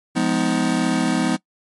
square chord, F half-diminished seventh, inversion none, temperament just, 174.61 / 209.5 / 251.4 / 314.3 Hz, F3 / Ab3 / Cb4 / Eb4, 0 / +15 / +31 / +18 cents, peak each -25 / -25 / -22 / -24 dBFS, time 0.15-1.37 s, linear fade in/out 20 ms, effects noise-tail reverb RT60 0.1 s tail -21 dB re dry + MP3 48 kbps

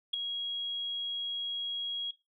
sine tone with ADSR envelope, 3300 Hz, G#7, 12 cents flat, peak -23 dBFS, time 0.13-2.11 s, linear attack 10 ms, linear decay 4 ms, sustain -9 dB, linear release 5 ms, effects noise-tail reverb RT60 0.2 s tail -17 dB re dry + tanh soft clip ceiling -21 dBFS

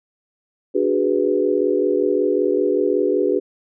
sine chord, G# half-diminished seventh, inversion second, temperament equal, 293.7 / 370 / 415.3 / 493.9 Hz, D4 / F#4 / G#4 / B4, 0 / 0 / 0 / 0 cents, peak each -23 / -20 / -20 / -22 dBFS, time 0.74-3.4 s, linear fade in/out 20 ms, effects none

